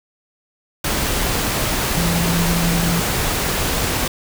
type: tone in noise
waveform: sine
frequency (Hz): 170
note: F3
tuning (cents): -46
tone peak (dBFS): -18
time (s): 1.97-3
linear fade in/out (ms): 5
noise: pink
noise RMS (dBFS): -20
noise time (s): 0.84-4.08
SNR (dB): -1
effects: none